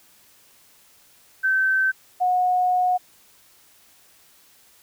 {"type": "tone pair in turn", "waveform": "sine", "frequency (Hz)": [1543, 728.2], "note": ["G6", "F#5"], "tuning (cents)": [-28, -28], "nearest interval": "octave + minor second", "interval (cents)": 1300, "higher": "first", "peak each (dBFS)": [-17, -17], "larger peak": "neither", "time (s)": [[1.43, 1.92], [2.2, 2.98]], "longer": "second", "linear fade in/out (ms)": 20, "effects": ["white hiss -55 dBFS RMS until 4.82 s"]}